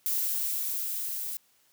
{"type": "noise with level ramp", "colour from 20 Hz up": "violet", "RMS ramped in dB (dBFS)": [-28, -35], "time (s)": [0.06, 1.37], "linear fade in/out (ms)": 0, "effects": ["white hiss -66 dBFS RMS until 1.72 s", "high-pass 100 Hz 12 dB/octave"]}